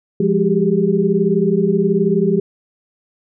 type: tone cluster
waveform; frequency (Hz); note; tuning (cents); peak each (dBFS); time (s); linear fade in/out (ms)
sine; 173.2 / 205.8 / 385.6 / 404.3; F3 / G#3 / G4 / G#4; -14 / -16 / -28 / -46; -18; 0.2-2.4; 5
effects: none